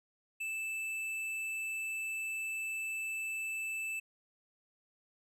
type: tone with tanh clipping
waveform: sine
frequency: 2637 Hz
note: E7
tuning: in tune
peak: -37 dBFS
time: 0.4-4 s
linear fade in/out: 10 ms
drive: 11 dB
effects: none